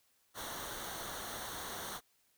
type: noise with comb filter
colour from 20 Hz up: pink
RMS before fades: -43 dBFS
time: 0.34-2.01 s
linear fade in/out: 50 ms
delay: 0.4 ms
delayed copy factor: -0.7
effects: white hiss -73 dBFS RMS until 2.37 s